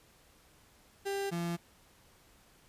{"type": "tone pair in turn", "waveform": "35% pulse", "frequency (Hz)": [396, 170.88], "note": ["G4", "F3"], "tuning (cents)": [18, -37], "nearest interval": "octave + minor third", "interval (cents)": 1455, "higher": "first", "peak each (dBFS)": [-31, -31], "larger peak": "neither", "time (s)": [[1.05, 1.31], [1.31, 1.57]], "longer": "neither", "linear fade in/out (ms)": 20, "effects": ["pink hiss -63 dBFS RMS until 2.68 s", "resampled to 32000 Hz"]}